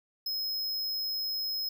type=tone; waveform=square; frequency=5130 Hz; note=E8; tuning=48 cents flat; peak=-31 dBFS; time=0.26-1.69 s; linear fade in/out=5 ms; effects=none